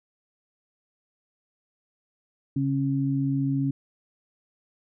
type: tone pair together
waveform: sine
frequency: 138.59 / 273.5 Hz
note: C#3 / C#4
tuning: 0 / -23 cents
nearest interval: octave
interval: 1177 cents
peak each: -25 dBFS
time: 2.56-3.71 s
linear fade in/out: 5 ms
effects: none